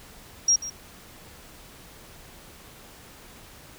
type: tone with echo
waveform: sine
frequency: 5630 Hz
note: F8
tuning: 13 cents sharp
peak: -16 dBFS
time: 0.48-0.56 s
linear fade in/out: 5 ms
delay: 140 ms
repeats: 1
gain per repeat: -15 dB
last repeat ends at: 0.7 s
effects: pink hiss -48 dBFS RMS until 3.78 s